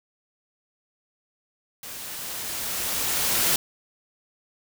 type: noise with level ramp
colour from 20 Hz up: white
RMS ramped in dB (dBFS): -38 to -21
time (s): 1.83-3.56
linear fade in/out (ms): 2
effects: none